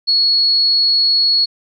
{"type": "tone", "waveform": "sine", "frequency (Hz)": 4353, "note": "C#8", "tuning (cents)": -32, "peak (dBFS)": -10, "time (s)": [0.07, 1.46], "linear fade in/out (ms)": 20, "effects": ["MP3 96 kbps"]}